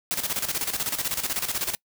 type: noise with tremolo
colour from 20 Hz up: white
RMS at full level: -26 dBFS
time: 0.11-1.75 s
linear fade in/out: 0 ms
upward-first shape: square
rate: 16 Hz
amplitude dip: 70%
effects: noise-tail reverb RT60 0.1 s tail -26 dB re dry